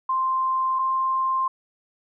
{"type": "tone pair in turn", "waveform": "sine", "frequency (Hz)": [1046.5, 1052], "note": ["C6", "C6"], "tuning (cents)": [0, 9], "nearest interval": "unison", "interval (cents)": 9, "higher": "second", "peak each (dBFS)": -20, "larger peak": "neither", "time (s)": [[0.09, 0.79], [0.79, 1.48]], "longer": "first", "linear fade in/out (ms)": 5, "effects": []}